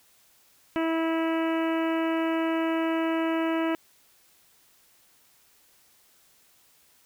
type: harmonic tone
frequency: 326 Hz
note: E4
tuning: 19 cents flat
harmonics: 1 / 2 / 3 / 4 / 5 / 6 / 7 / 8 / 9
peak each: -25 / -31 / -35 / -37 / -39 / -41 / -42 / -43 / -44 dBFS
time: 0.76-3.75 s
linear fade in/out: 0 ms
effects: white hiss -61 dBFS RMS until 7.05 s